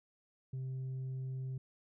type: tone with tanh clipping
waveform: sine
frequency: 130.81 Hz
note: C3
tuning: in tune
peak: -38 dBFS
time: 0.53-1.58 s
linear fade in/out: 5 ms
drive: 2 dB
effects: none